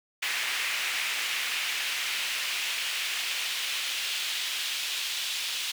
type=noise with high-pass filter sweep; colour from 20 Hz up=brown; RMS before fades=-31 dBFS; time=0.22-5.72 s; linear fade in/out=10 ms; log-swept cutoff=2200 to 3300 Hz; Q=1.8; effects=none